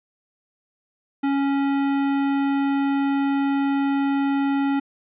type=tone with tanh clipping; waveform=sine; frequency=277.4 Hz; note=C#4; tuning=1 cent sharp; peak=-21 dBFS; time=1.23-4.8 s; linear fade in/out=10 ms; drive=18 dB; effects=resampled to 8000 Hz